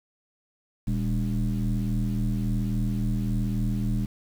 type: tone with frequency modulation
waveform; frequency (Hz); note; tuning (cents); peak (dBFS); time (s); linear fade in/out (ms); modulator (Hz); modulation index
sine; 120; B2; -49; -22; 0.87-4.06; 10; 81.2; 1.4
effects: tanh soft clip ceiling -19 dBFS + 8-bit